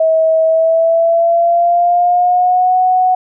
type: tone with pitch glide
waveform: sine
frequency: 643 to 738.6 Hz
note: E5 to F#5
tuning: -43 to -3 cents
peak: -8 dBFS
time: 0-3.15 s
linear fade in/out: 5 ms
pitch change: +240 cents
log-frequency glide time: 0.44-2.77 s
effects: none